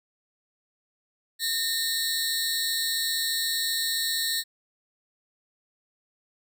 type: tone cluster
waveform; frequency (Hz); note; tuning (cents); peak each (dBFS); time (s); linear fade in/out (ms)
sawtooth; 1823 / 3884 / 4039 / 4351; A#6 / B7 / B7 / C#8; -39 / -30 / +38 / -33; -28; 1.39-4.44; 50
effects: none